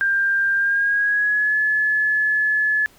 sine tone with pitch glide, 1592 to 1716.1 Hz, G6 to A6, +26 to -44 cents, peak -16 dBFS, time 0.01-2.86 s, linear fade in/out 0 ms, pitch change +130 cents, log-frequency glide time 0.56-1.57 s, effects pink hiss -52 dBFS RMS until 2.98 s

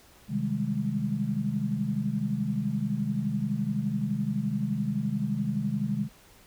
sine chord, Ab major seventh, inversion first, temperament equal, 130.81 / 155.56 / 196 / 207.7 Hz, C3 / Eb3 / G3 / Ab3, 0 / 0 / 0 / 0 cents, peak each -33 / -33 / -33 / -29 dBFS, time 0.28-6.09 s, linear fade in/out 50 ms, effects pink hiss -56 dBFS RMS until 6.46 s

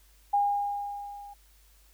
sine tone with level ramp, 812 Hz, G#5, 39 cents flat, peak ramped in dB -20 to -43 dBFS, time 0.33-1.34 s, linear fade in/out 10 ms, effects added 50 Hz sine -58 dBFS peak until 1.93 s + white hiss -63 dBFS RMS until 1.93 s

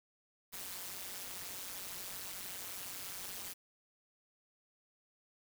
white noise with amplitude modulation, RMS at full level -41 dBFS, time 0.52-3.54 s, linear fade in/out 20 ms, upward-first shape sine, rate 187 Hz, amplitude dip 90%, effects none

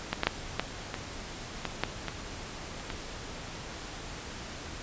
clicks, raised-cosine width 0.3 ms, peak -11 / -10 / -6 / -10 / -17 / -14 / -10 / -16 / -26 / -18 dBFS, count 10, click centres 0.13 / 0.234 / 0.27 / 0.596 / 0.942 / 1.653 / 1.836 / 2.083 / 2.798 / 2.902 s, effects pink hiss -41 dBFS RMS until 4.82 s + resampled to 16000 Hz

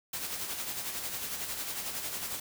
white noise with tremolo, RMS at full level -35 dBFS, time 0.13-2.4 s, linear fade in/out 5 ms, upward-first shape sine, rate 11 Hz, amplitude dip 45%, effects none

